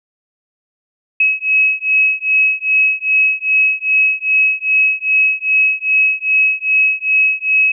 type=beating tone pair; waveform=sine; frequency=2561 / 2563.5 Hz; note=D#7 / E7; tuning=+49 / -49 cents; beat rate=2.5 Hz; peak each=-14 dBFS; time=1.2-7.72 s; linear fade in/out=5 ms; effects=none